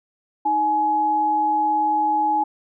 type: tone pair together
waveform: sine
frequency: 312.9 / 842.9 Hz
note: D#4 / G#5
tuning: +10 / +25 cents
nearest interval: octave + perfect fourth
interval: 1715 cents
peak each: -28 / -17 dBFS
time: 0.45-2.44 s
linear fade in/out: 10 ms
effects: none